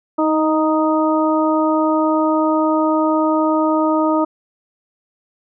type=harmonic tone with a mistuned harmonic; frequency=311.1 Hz; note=D#4; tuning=in tune; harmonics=1 / 2 / 3 / 4; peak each=-16 / -19 / -21 / -22 dBFS; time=0.18-4.25 s; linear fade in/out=10 ms; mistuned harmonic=1; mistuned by=+17 cents; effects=none